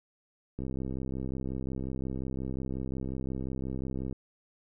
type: click train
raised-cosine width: 3 ms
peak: -23 dBFS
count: 233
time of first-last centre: 0.59-4.127 s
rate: 65.6 Hz
effects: none